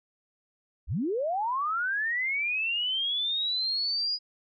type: linear sweep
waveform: sine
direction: up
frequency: 39.79 to 4941 Hz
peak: -26 dBFS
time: 0.87-4.19 s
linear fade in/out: 50 ms
effects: none

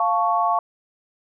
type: chord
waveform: sine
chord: F augmented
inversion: none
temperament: equal with one note detuned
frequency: 698.5 / 880 / 1111.9 Hz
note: F5 / A5 / C#6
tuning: 0 / 0 / +5 cents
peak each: -21 / -23 / -21 dBFS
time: 0-0.59 s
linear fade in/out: 2 ms
effects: none

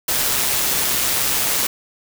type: noise with amplitude modulation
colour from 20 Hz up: white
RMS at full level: -18 dBFS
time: 0.08-1.67 s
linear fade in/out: 5 ms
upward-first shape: sine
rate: 133 Hz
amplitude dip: 30%
effects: none

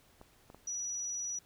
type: clicks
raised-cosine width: 1 ms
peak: -37 dBFS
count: 3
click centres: 0.214 / 0.501 / 0.546 s
type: tone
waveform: sine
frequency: 5860 Hz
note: F#8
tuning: 18 cents flat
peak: -35 dBFS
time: 0.67-1.39 s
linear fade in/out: 5 ms
effects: pink hiss -65 dBFS RMS until 1.45 s

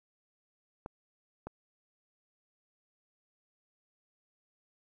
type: clicks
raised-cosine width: 1 ms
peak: -26 dBFS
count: 2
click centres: 0.861 / 1.47 s
effects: 11-bit

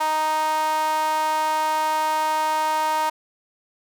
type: tone with high-pass filter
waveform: sawtooth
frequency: 311.1 Hz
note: D#4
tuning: in tune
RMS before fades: -22 dBFS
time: 0-3.1 s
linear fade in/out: 10 ms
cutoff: 870 Hz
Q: 6
effects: none

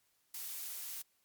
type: noise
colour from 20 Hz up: blue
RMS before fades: -43 dBFS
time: 0.34-1.02 s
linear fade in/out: 5 ms
effects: white hiss -75 dBFS RMS until 1.24 s + MP3 96 kbps

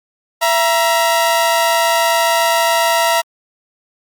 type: tone pair together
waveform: sawtooth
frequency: 669.6 / 947 Hz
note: E5 / A#5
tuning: +27 / +27 cents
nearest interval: tritone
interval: 600 cents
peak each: -11 dBFS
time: 0.41-3.22 s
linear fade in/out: 20 ms
effects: Opus 48 kbps

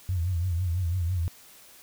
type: tone with vibrato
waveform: sine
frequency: 88.2 Hz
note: F2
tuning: 18 cents sharp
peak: -24 dBFS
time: 0.09-1.28 s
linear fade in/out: 0 ms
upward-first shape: triangle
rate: 6 Hz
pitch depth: 140 cents each way
effects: white hiss -52 dBFS RMS until 1.82 s

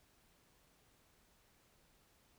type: silence
effects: pink hiss -71 dBFS RMS until 2.38 s

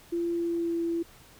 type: tone with pitch glide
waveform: sine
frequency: 341.5 to 336.2 Hz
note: F4 to E4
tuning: -39 to +34 cents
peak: -26 dBFS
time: 0.12-1.03 s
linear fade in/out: 10 ms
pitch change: -27 cents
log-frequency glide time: 0.31-0.78 s
effects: pink hiss -54 dBFS RMS until 1.39 s

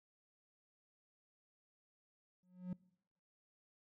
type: tone with exponential growth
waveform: triangle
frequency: 181.4 Hz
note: F#3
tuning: 34 cents flat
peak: -34 dBFS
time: 2.43-2.73 s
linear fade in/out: 2 ms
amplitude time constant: 65 ms
effects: noise-tail reverb RT60 0.8 s tail -24 dB re dry

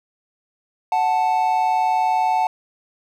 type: tone pair together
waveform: triangle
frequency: 740 / 880 Hz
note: F#5 / A5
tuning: 0 / 0 cents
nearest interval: minor third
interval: 300 cents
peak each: -17 / -17 dBFS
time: 0.92-2.47 s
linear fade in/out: 2 ms
effects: none

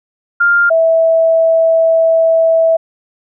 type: tone pair in turn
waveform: sine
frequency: 1400 / 653.9 Hz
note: F6 / E5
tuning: +4 / -14 cents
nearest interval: octave + minor second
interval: 1318 cents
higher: first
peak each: -7 dBFS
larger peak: neither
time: 0.4-0.7 / 0.7-2.77 s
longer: second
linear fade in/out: 10 ms
effects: none

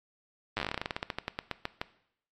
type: slowing click train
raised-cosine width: 0.3 ms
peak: -15 dBFS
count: 24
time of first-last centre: 0.57-1.815 s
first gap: 9 ms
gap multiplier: 1.14
effects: noise-tail reverb RT60 0.7 s tail -17 dB re dry + MP3 64 kbps

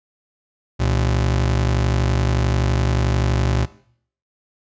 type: ring-modulated tone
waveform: 40% pulse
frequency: 93.1 Hz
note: F#2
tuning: 11 cents sharp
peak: -13 dBFS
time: 0.79-3.66 s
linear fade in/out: 20 ms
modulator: 25.8 Hz
effects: noise-tail reverb RT60 0.6 s tail -17 dB re dry + resampled to 16000 Hz

